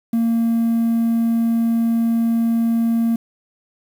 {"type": "tone", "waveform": "triangle", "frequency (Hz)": 230, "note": "A#3", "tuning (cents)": -23, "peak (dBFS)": -12, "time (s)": [0.13, 3.16], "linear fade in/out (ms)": 5, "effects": ["tanh soft clip ceiling -9 dBFS", "7-bit"]}